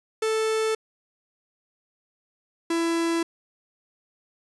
45% pulse tone pair in turn, 440 / 333.6 Hz, A4 / E4, 0 / +21 cents, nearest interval perfect fourth, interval 479 cents, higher first, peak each -22 / -22 dBFS, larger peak neither, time 0.22-0.75 / 2.7-3.23 s, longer neither, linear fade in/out 5 ms, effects resampled to 24000 Hz

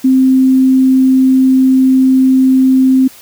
sine tone, 261.6 Hz, C4, in tune, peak -5 dBFS, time 0.04-3.08 s, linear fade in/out 10 ms, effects white hiss -38 dBFS RMS until 3.21 s

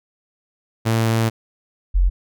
sawtooth / sine tone pair in turn, 113.1 / 45.09 Hz, A2 / F#1, +48 / -44 cents, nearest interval octave + major third, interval 1592 cents, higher first, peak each -12 dBFS, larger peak neither, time 0.85-1.3 / 1.94-2.1 s, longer first, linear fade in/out 20 ms, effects none

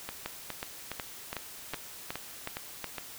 two click trains, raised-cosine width 0.3 ms, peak -19 / -18 dBFS, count 8 / 8, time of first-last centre 0.09-2.983 / 0.26-2.843 s, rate 2.42 / 2.71 Hz, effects white hiss -46 dBFS RMS until 3.18 s

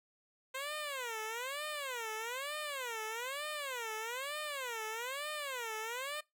10% pulse tone with vibrato, 514 Hz, C5, 31 cents flat, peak -30 dBFS, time 0.54-6.21 s, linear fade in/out 10 ms, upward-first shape sine, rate 1.1 Hz, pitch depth 290 cents each way, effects noise-tail reverb RT60 0.2 s tail -22 dB re dry

